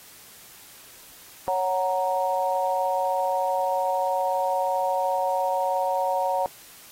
sine chord, F# major, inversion second, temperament equal, 554.4 / 740 / 932.3 Hz, C#5 / F#5 / A#5, 0 / 0 / 0 cents, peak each -26 dBFS, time 1.48-6.46 s, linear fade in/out 0 ms, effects white hiss -48 dBFS RMS until 6.91 s + AAC 48 kbps

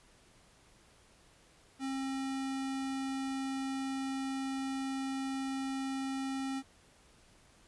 square tone, 268.2 Hz, C4, 43 cents sharp, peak -35 dBFS, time 1.79-6.63 s, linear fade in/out 50 ms, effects pink hiss -63 dBFS RMS until 7.67 s + resampled to 24000 Hz

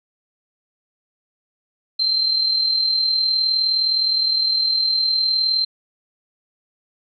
sine tone with amplitude modulation, 4129 Hz, C8, 24 cents flat, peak -14 dBFS, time 1.99-5.65 s, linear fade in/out 10 ms, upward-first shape sine, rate 39.5 Hz, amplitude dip 45%, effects none

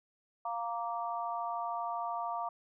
harmonic tone, 233.1 Hz, A#3, in tune, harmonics 3 / 4 / 5, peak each -37 / -38 / -39 dBFS, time 0.45-2.49 s, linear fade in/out 5 ms, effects none

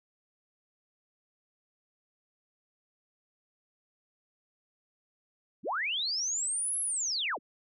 sine linear two-way sweep, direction up then down, 123.47 to 11175 to 123.47 Hz, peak -29 dBFS, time 5.63-7.39 s, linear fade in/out 50 ms, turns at 6.8 s, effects none

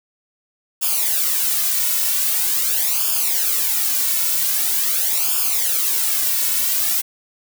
blue noise with flanger, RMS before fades -19 dBFS, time 0.81-7.02 s, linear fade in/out 20 ms, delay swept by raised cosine 0.5 to 2.5 ms, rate 0.44 Hz, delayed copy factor -0.85, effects none

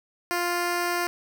10% pulse tone, 349.9 Hz, F4, 3 cents sharp, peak -16 dBFS, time 0.31-1.07 s, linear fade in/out 0 ms, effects none

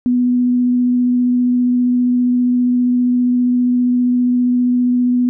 sine tone with vibrato, 246.9 Hz, B3, in tune, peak -11 dBFS, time 0.06-5.29 s, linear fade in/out 0 ms, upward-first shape triangle, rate 15 Hz, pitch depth 11 cents each way, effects none

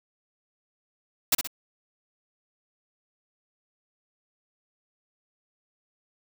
white noise with echo, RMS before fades -20 dBFS, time 1.32-1.35 s, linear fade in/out 5 ms, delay 62 ms, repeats 2, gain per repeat -7 dB, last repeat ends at 1.474 s, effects none

